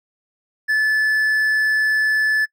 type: tone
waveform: triangle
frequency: 1736 Hz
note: A6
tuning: 24 cents flat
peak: -13 dBFS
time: 0.68-2.46 s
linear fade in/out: 20 ms
effects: noise-tail reverb RT60 0.1 s tail -21 dB re dry